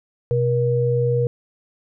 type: tone pair together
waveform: sine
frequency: 126.31 / 476.9 Hz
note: B2 / A#4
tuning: +39 / +39 cents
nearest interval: octave + major seventh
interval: 2300 cents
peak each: -19 dBFS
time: 0.31-1.27 s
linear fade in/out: 0 ms
effects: none